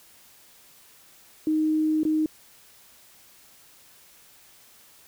sine tone with dropouts, 311.1 Hz, D#4, in tune, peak -20 dBFS, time 1.47-2.26 s, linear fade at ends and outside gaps 2 ms, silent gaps 2.033-2.051 s, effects white hiss -54 dBFS RMS until 5.07 s

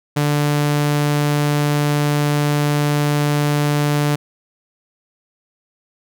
sawtooth tone, 146.83 Hz, D3, in tune, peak -11 dBFS, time 0.16-4.16 s, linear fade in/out 10 ms, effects none

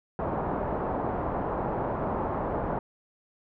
white low-pass noise, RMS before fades -30 dBFS, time 0.19-2.79 s, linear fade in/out 2 ms, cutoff 960 Hz, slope 24 dB/octave, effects none

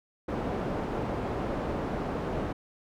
white low-pass noise, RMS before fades -32 dBFS, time 0.28-2.53 s, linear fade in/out 10 ms, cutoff 600 Hz, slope 12 dB/octave, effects none

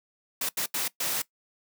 white noise bursts at uneven times, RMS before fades -29 dBFS, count 4, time 0.41-0.49 / 0.57-0.66 / 0.74-0.88 / 1-1.22 s, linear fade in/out 5 ms, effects noise-tail reverb RT60 0.1 s tail -19 dB re dry + high-pass 150 Hz 12 dB/octave

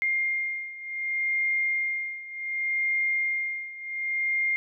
sine beating tone pair, 2116 / 2116.67 Hz, C7 / C7, +19 / +19 cents, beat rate 0.67 Hz, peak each -30 / -27 dBFS, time 0.02-4.56 s, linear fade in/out 0 ms, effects none

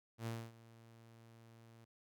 sawtooth tone with ADSR envelope, 114.7 Hz, A#2, 28 cents flat, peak -35 dBFS, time 0.18-1.85 s, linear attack 85 ms, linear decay 250 ms, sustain -20 dB, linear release 10 ms, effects none

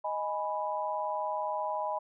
sine chord, G# minor, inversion second, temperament equal, 622.3 / 830.6 / 987.8 Hz, D#5 / G#5 / B5, 0 / 0 / 0 cents, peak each -35 / -35 / -34 dBFS, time 0.04-1.99 s, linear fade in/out 10 ms, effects none

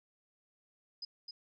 sine tone with echo, 5000 Hz, D#8, 8 cents sharp, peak -39 dBFS, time 1.02-1.05 s, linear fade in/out 5 ms, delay 260 ms, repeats 1, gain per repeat -4 dB, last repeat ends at 1.31 s, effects none

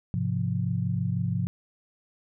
sine chord, F minor, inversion first, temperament just, 104.77 / 130.96 / 174.61 Hz, Ab2 / C3 / F3, +16 / +2 / 0 cents, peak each -29 dBFS, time 0.14-1.47 s, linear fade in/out 0 ms, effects none

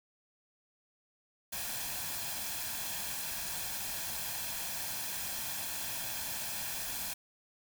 white noise with comb filter, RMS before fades -38 dBFS, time 1.52-7.14 s, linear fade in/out 10 ms, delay 1.2 ms, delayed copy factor +0.55, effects none

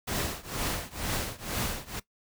pink noise with tremolo, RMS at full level -29 dBFS, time 0.07-2 s, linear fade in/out 10 ms, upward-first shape triangle, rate 2.1 Hz, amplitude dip 95%, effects noise-tail reverb RT60 0.1 s tail -18 dB re dry

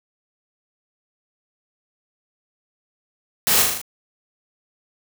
white noise with echo, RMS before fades -18 dBFS, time 3.47-3.62 s, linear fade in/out 0 ms, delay 39 ms, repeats 5, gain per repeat -3 dB, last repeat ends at 3.815 s, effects none

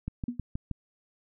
click train, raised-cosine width 5 ms, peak -20 dBFS, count 5, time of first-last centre 0.08-0.713 s, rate 6.32 Hz
sine tone with exponential decay, 242.3 Hz, B3, 33 cents flat, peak -25 dBFS, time 0.28-0.4 s, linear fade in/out 5 ms, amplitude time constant 25 ms
effects none

